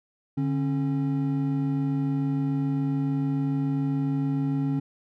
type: tone pair together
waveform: triangle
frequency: 145.33 / 272.3 Hz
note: D3 / C#4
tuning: -18 / -31 cents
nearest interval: major seventh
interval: 1087 cents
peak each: -24 dBFS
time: 0.37-4.8 s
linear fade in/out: 10 ms
effects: none